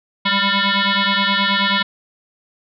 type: tone with frequency modulation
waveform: sine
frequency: 987.8 Hz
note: B5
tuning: in tune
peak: -14 dBFS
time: 0.25-1.83 s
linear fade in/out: 10 ms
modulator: 397 Hz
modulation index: 7.4
effects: none

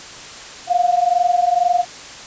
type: tone pair together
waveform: sine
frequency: 698.5 / 720.6 Hz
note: F5 / F#5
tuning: 0 / -46 cents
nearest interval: minor second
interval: 54 cents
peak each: -16 dBFS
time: 0.67-1.85 s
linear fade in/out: 50 ms
effects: white hiss -35 dBFS RMS until 2.26 s + resampled to 16000 Hz

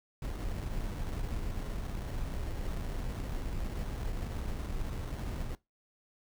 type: noise with sample-and-hold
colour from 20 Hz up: brown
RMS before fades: -36 dBFS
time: 0.22-5.55 s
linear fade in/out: 2 ms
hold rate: 2450 Hz
effects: noise-tail reverb RT60 0.2 s tail -20 dB re dry

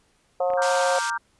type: harmonic tone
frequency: 179.8 Hz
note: F#3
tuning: 49 cents flat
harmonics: 3 / 4 / 5 / 6 / 7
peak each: -22 / -25 / -34 / -38 / -38 dBFS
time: 0.4-0.99 s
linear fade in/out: 5 ms
type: clicks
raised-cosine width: 0.5 ms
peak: -24 dBFS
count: 2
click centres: 0.503 / 0.536 s
type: chord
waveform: sine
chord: G minor seventh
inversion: first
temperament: equal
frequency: 932.3 / 1174.7 / 1396.9 / 1568 Hz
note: Bb5 / D6 / F6 / G6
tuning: 0 / 0 / 0 / 0 cents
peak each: -28 / -31 / -32 / -29 dBFS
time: 0.57-1.18 s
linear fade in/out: 10 ms
type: band-pass noise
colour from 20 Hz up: white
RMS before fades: -33 dBFS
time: 0.62-1.1 s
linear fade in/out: 0 ms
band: 1900 to 8100 Hz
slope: 24 dB/octave
effects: pink hiss -64 dBFS RMS until 1.39 s + resampled to 24000 Hz

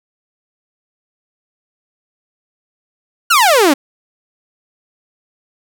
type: exponential sweep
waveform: sawtooth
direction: down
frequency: 1480 to 261.6 Hz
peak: -4 dBFS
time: 3.3-3.74 s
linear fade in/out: 10 ms
effects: none

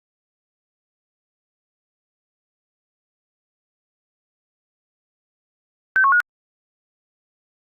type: tone with pitch steps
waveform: sine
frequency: 1541 / 1097 / 1446 Hz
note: G6 / C#6 / F#6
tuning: -30 / -18 / -40 cents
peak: -12 dBFS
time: 5.96-6.203 s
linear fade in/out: 0 ms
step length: 81 ms
effects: Opus 48 kbps

